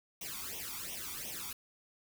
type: noise with flanger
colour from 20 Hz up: white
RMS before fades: -42 dBFS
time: 0.21-1.53 s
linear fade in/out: 5 ms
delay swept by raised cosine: 0.33 to 0.89 ms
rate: 2.8 Hz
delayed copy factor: +0.85
effects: none